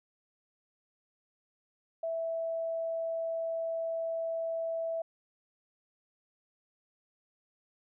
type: tone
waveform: sine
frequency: 658 Hz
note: E5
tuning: 3 cents flat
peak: -31 dBFS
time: 2.03-5.02 s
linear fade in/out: 5 ms
effects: none